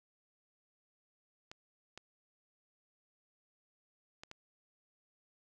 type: clicks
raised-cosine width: 0.2 ms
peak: -30 dBFS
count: 4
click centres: 1.515 / 1.976 / 4.235 / 4.314 s
effects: none